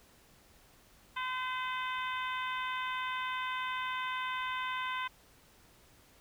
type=harmonic tone; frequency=511 Hz; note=C5; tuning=41 cents flat; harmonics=2 / 3 / 4 / 5 / 6 / 7; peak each=-36 / -40 / -42 / -44 / -46 / -47 dBFS; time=1.16-5.08 s; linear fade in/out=10 ms; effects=pink hiss -62 dBFS RMS until 6.2 s